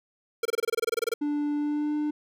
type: tone bursts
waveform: square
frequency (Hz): 460.9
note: A#4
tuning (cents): -20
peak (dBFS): -24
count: 15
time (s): 0.43-1.14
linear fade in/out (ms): 5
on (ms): 24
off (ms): 25
type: tone with pitch glide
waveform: triangle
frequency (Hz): 293.7 to 299.2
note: D4 to D4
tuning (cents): 0 to +32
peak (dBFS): -23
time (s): 1.21-2.11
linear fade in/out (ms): 10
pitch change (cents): +32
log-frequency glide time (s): 1.56-1.94
effects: none